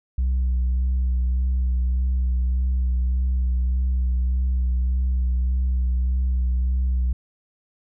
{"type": "tone with vibrato", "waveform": "sine", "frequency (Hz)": 62.9, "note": "B1", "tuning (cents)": 32, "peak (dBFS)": -16, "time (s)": [0.18, 7.13], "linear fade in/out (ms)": 5, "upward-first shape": "sine", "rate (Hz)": 1.7, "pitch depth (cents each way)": 24, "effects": ["tanh soft clip ceiling -17 dBFS"]}